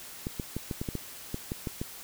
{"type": "clicks", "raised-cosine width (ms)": 3, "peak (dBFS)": -19, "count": 11, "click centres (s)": [0.269, 0.398, 0.566, 0.712, 0.815, 0.888, 0.953, 1.344, 1.519, 1.672, 1.815], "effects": ["white hiss -45 dBFS RMS until 2.03 s"]}